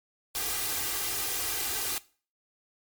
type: noise with comb filter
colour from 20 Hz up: white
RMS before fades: -31 dBFS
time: 0.35-1.98 s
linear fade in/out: 0 ms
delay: 2.5 ms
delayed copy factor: +0.7
effects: noise-tail reverb RT60 0.4 s tail -20 dB re dry + MP3 96 kbps